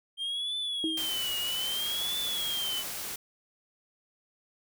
triangle tone with vibrato, 3174 Hz, G7, 21 cents sharp, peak -29 dBFS, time 0.17-2.84 s, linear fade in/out 50 ms, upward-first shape triangle, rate 0.62 Hz, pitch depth 180 cents each way
sine tone with exponential decay, 320 Hz, D#4, 49 cents sharp, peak -26 dBFS, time 0.84-1.23 s, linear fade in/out 1 ms, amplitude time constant 83 ms
white noise, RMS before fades -37 dBFS, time 0.97-3.16 s, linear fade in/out 5 ms
effects none

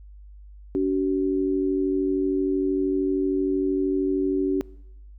sine tone pair together, 285.2 / 378.2 Hz, C#4 / F#4, +49 / +38 cents, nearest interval perfect fourth, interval 489 cents, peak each -23 / -23 dBFS, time 0.75-4.61 s, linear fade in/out 0 ms, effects noise-tail reverb RT60 0.9 s tail -24 dB re dry + added 50 Hz sine -42 dBFS peak until 5.18 s

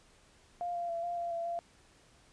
sine tone with pitch steps, 701 / 692 / 676 / 696 / 688 / 676 / 686 Hz, F5 / F5 / E5 / F5 / F5 / E5 / F5, +6 / -16 / +43 / -6 / -26 / +43 / -31 cents, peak -33 dBFS, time 0.61-1.59 s, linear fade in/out 0 ms, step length 140 ms, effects pink hiss -63 dBFS RMS until 2.32 s + resampled to 22050 Hz

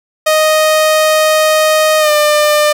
sawtooth tone with pitch glide, 622.3 to 599 Hz, D#5 to D5, 0 to +34 cents, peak -4 dBFS, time 0.26-2.73 s, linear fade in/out 10 ms, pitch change -66 cents, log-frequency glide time 1.99-2.11 s, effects none

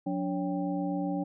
sine tone cluster, 180.8 / 288.8 / 557 / 788 Hz, F#3 / D4 / C#5 / G5, -40 / -29 / +8 / +9 cents, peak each -33 / -31 / -38 / -38 dBFS, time 0.06-1.24 s, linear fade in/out 10 ms, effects none

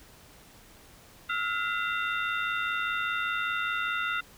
sine tone cluster, 1314 / 1419 / 2024 / 2742 / 3623 Hz, E6 / F6 / B6 / F7 / A7, -6 / +27 / +42 / -32 / +50 cents, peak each -35 / -30 / -36 / -36 / -39 dBFS, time 1.29-4.21 s, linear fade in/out 10 ms, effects pink hiss -54 dBFS RMS until 4.37 s

